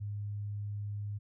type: tone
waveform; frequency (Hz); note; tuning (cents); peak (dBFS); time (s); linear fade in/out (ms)
sine; 102.9; G#2; -16; -35; 0-1.19; 20
effects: none